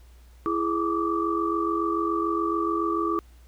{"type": "tone cluster", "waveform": "sine", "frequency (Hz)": [334, 418, 1157, 1204], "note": ["E4", "G#4", "D6", "D6"], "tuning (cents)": [23, 11, -26, 43], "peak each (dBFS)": [-26, -31, -27, -33], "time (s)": [0.46, 3.19], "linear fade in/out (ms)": 0, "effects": ["added 60 Hz sine -48 dBFS peak until 3.47 s", "pink hiss -61 dBFS RMS until 3.47 s"]}